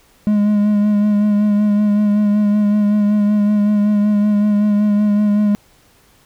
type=tone with vibrato; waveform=triangle; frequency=207.7 Hz; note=G#3; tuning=in tune; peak=-9 dBFS; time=0.27-5.55 s; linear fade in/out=0 ms; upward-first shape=sine; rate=5.3 Hz; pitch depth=25 cents each way; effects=pink hiss -52 dBFS RMS until 6.25 s